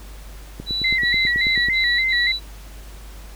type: click train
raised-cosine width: 3 ms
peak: -18 dBFS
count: 11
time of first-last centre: 0.6-1.686 s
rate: 9.21 Hz
type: tone bursts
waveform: sine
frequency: 3951 Hz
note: B7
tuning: in tune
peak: -21 dBFS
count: 5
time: 0.66-2.4 s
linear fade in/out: 50 ms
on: 320 ms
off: 35 ms
type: tone with vibrato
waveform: sine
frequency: 2001 Hz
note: B6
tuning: 22 cents sharp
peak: -17 dBFS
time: 0.84-2.32 s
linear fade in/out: 5 ms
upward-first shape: square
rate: 3.5 Hz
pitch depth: 62 cents each way
effects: added 50 Hz sine -36 dBFS peak until 3.35 s + pink hiss -45 dBFS RMS until 3.35 s